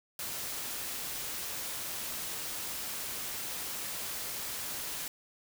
white noise, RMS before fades -38 dBFS, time 0.19-5.08 s, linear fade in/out 2 ms, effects none

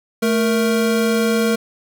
square tone pair together, 220 / 466.2 Hz, A3 / A#4, 0 / 0 cents, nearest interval octave + minor second, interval 1300 cents, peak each -18 / -19 dBFS, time 0.22-1.56 s, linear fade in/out 10 ms, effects none

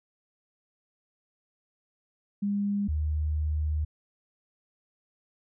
sine tone pair in turn, 202.4 / 76.34 Hz, G#3 / D#2, -44 / -32 cents, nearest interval octave + perfect fourth, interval 1688 cents, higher first, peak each -25 dBFS, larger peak neither, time 2.42-2.88 / 2.88-3.85 s, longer second, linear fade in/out 10 ms, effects none

